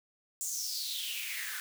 white noise with high-pass filter sweep, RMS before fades -37 dBFS, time 0.41-1.6 s, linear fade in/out 0 ms, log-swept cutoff 7400 to 1500 Hz, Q 5.9, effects none

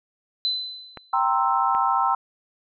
sine tone with exponential decay, 4026 Hz, B7, 33 cents sharp, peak -19 dBFS, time 0.45-1.19 s, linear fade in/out 0 ms, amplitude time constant 160 ms
clicks, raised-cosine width 0.5 ms, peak -21 dBFS, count 2, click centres 0.973 / 1.749 s
sine chord, C dominant seventh, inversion second, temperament equal, 784 / 932.3 / 1046.5 / 1318.5 Hz, G5 / Bb5 / C6 / E6, 0 / 0 / 0 / 0 cents, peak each -24 dBFS, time 1.13-2.15 s, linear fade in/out 5 ms
effects none

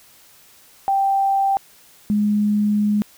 sine tone pair in turn, 784 / 208.4 Hz, G5 / G#3, 0 / +6 cents, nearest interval octave + major seventh, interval 2294 cents, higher first, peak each -15 dBFS, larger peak neither, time 0.88-1.57 / 2.1-3.02 s, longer second, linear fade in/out 0 ms, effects white hiss -50 dBFS RMS until 3.17 s

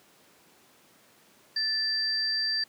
sine tone pair together, 1758 / 4693 Hz, A6 / D8, -2 / -2 cents, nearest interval octave + perfect fourth, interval 1700 cents, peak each -33 / -26 dBFS, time 1.56-2.64 s, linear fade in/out 5 ms, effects pink hiss -59 dBFS RMS until 2.68 s + high-pass 200 Hz 12 dB/octave

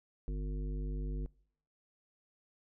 harmonic tone, 50 Hz, G1, 35 cents sharp, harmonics 1 / 3 / 5 / 7 / 9, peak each -34 / -44 / -48 / -51 / -53 dBFS, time 0.28-1.26 s, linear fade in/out 0 ms, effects noise-tail reverb RT60 0.6 s tail -23 dB re dry

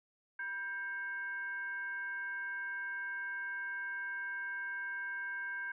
sine tone with frequency modulation, 1580 Hz, G6, 13 cents sharp, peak -37 dBFS, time 0.39-5.72 s, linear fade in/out 5 ms, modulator 608 Hz, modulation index 0.42, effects none

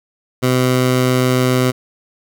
15% pulse tone, 127.3 Hz, C3, 47 cents flat, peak -6 dBFS, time 0.42-1.72 s, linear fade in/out 20 ms, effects none

